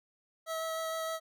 25% pulse tone with vibrato, 647 Hz, E5, 32 cents flat, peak -30 dBFS, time 0.46-1.2 s, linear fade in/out 50 ms, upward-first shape sine, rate 6.5 Hz, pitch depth 9 cents each way, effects none

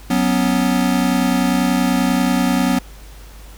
square chord, F# suspended fourth, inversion none, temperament equal, 185 / 246.9 / 277.2 Hz, F#3 / B3 / C#4, 0 / 0 / 0 cents, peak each -20 / -18 / -21 dBFS, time 0.1-2.79 s, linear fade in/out 5 ms, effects added 50 Hz sine -36 dBFS peak until 3.57 s + pink hiss -44 dBFS RMS until 3.57 s

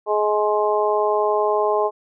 harmonic tone, 210.4 Hz, G#3, 23 cents sharp, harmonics 2 / 3 / 4 / 5, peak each -20 / -22 / -23 / -24 dBFS, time 0.06-1.91 s, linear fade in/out 50 ms, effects none

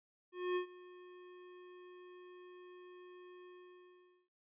square tone with ADSR envelope, 360.7 Hz, F#4, 44 cents flat, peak -33 dBFS, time 0.32-4.29 s, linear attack 240 ms, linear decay 100 ms, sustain -21 dB, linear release 830 ms, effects resampled to 8000 Hz

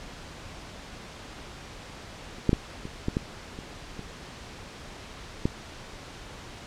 clicks, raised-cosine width 3 ms, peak -28 / -7 / -8 / -23 / -13 / -12 / -26 / -24 / -10 dBFS, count 9, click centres 2.384 / 2.493 / 2.531 / 2.854 / 3.084 / 3.169 / 3.589 / 3.993 / 5.455 s, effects pink hiss -43 dBFS RMS until 6.66 s + low-pass 6000 Hz 12 dB/octave

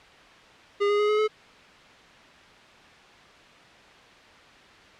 square tone with pitch steps, 406.7 / 412.4 / 418.1 / 424 / 429.9 Hz, G#4 / G#4 / G#4 / G#4 / A4, -36 / -12 / +12 / +36 / -40 cents, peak -21 dBFS, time 0.8-1.28 s, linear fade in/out 20 ms, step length 96 ms, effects white hiss -50 dBFS RMS until 4.99 s + low-pass 3000 Hz 12 dB/octave

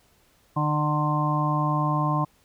harmonic tone, 150 Hz, D3, 37 cents sharp, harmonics 1 / 2 / 4 / 5 / 6 / 7, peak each -24 / -30 / -34 / -32 / -33 / -26 dBFS, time 0.56-2.25 s, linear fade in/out 10 ms, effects pink hiss -62 dBFS RMS until 2.44 s

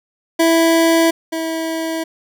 25% pulse tone pair in turn, 329.6 / 324.7 Hz, E4 / E4, 0 / -26 cents, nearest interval unison, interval 26 cents, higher first, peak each -7 / -16 dBFS, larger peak first, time 0.39-1.11 / 1.32-2.04 s, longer neither, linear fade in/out 10 ms, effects none

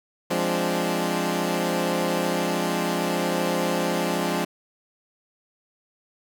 15% pulse chord, D half-diminished seventh, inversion first, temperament equal, 174.61 / 207.7 / 261.6 / 293.7 Hz, F3 / Ab3 / C4 / D4, 0 / 0 / 0 / 0 cents, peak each -20 / -22 / -24 / -23 dBFS, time 0.3-4.45 s, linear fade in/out 10 ms, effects none

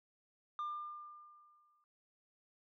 sine tone with exponential decay, 1199 Hz, D6, 36 cents sharp, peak -34 dBFS, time 0.59-1.84 s, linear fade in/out 1 ms, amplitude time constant 270 ms, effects noise-tail reverb RT60 0.1 s tail -25 dB re dry + tanh soft clip ceiling -36 dBFS

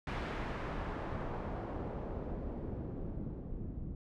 pink noise with low-pass filter sweep, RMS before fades -40 dBFS, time 0.07-3.95 s, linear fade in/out 2 ms, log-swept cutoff 2300 to 210 Hz, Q 0.85, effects none

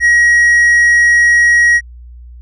triangle tone, 1900 Hz, A#6, 33 cents sharp, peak -4 dBFS, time 0-1.81 s, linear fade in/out 50 ms, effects added 60 Hz sine -31 dBFS peak until 2.41 s + resampled to 22050 Hz

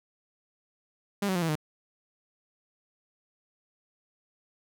sawtooth tone with pitch steps, 201.5 / 188.01 / 175.42 / 163.67 / 152.71 Hz, G3 / F#3 / F3 / E3 / D#3, +48 / +28 / +8 / -12 / -32 cents, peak -22 dBFS, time 1.22-1.555 s, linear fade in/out 5 ms, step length 67 ms, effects none

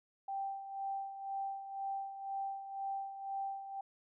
sine tone with tremolo, 784 Hz, G5, in tune, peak -35 dBFS, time 0.28-3.81 s, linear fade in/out 5 ms, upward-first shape sine, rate 2 Hz, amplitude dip 65%, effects none

